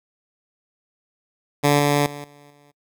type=tone with level steps; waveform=10% pulse; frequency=144.8 Hz; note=D3; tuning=24 cents flat; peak=-6 / -8 / -24 / -38 / -43 dBFS; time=1.63-2.72 s; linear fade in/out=20 ms; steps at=1.79 / 2.06 / 2.24 / 2.5 s; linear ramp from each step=5 ms; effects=noise-tail reverb RT60 0.1 s tail -25 dB re dry